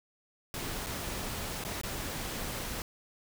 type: noise with dropouts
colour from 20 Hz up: pink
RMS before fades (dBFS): -37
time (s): 0.54-2.82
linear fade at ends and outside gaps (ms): 1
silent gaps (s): 0.863-0.868 / 1.639-1.649 / 1.814-1.834
effects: none